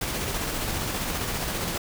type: noise with tremolo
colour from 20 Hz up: pink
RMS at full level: -28 dBFS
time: 0.01-1.78 s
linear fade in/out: 5 ms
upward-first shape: square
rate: 15 Hz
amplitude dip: 25%
effects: none